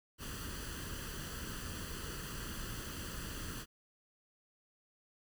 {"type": "noise with comb filter", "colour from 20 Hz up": "pink", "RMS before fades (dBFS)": -43, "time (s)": [0.18, 3.66], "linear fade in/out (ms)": 50, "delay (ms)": 0.66, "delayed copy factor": 0.7, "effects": []}